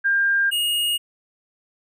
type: tone pair in turn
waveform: sine / square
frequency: 1600 / 2863 Hz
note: G6 / F7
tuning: +35 / +42 cents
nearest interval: minor seventh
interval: 1007 cents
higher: second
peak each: -16 / -20 dBFS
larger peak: first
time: 0.04-0.51 / 0.51-0.98 s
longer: neither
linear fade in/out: 20 ms
effects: none